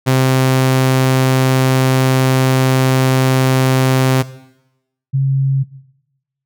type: tone pair in turn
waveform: sawtooth / sine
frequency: 130.81 / 135.47 Hz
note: C3 / C#3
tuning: 0 / -39 cents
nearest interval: minor second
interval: 61 cents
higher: second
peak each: -6 / -11 dBFS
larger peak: first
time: 0.06-4.23 / 5.13-5.64 s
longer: first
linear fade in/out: 20 ms
effects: noise-tail reverb RT60 0.9 s tail -17 dB re dry